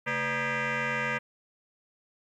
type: tone with frequency modulation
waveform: sine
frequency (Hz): 224.4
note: A3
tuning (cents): +34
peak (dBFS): -25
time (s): 0.06-1.19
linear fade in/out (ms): 20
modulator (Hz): 361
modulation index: 6.3
effects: tanh soft clip ceiling -25 dBFS + 11-bit